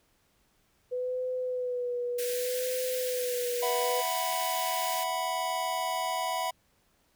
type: tone with vibrato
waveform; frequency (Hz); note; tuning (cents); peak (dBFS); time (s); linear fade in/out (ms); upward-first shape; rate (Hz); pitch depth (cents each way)
sine; 496.8; B4; +10; -29; 0.91-4.02; 20; sine; 0.65; 37
type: high-pass noise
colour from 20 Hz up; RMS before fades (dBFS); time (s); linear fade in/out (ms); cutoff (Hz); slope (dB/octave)
white; -37; 2.18-5.04; 10; 1500; 96
type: chord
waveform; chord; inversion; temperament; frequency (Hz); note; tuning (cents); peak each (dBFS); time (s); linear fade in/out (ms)
square; E suspended second; none; equal; 659.3 / 740 / 987.8; E5 / F#5 / B5; 0 / 0 / 0; -36 / -34 / -33; 3.62-6.51; 10
effects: pink hiss -69 dBFS RMS until 7.15 s